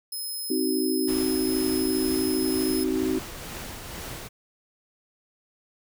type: tone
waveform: 10% pulse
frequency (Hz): 5140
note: E8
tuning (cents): -45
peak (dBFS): -25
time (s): 0.12-2.84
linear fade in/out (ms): 5
type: chord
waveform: sine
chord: C diminished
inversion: none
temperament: just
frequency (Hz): 261.6 / 314 / 376.7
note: C4 / Eb4 / Gb4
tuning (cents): 0 / +16 / +31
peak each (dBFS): -27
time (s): 0.5-3.19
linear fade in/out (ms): 5
type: noise with tremolo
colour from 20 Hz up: pink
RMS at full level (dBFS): -36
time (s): 1.07-4.29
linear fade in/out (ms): 20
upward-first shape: triangle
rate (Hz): 2.1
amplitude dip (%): 35
effects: none